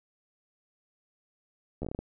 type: slowing click train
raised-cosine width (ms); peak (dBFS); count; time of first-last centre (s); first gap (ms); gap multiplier
2; -22; 8; 1.82-1.99; 12; 1.23
effects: none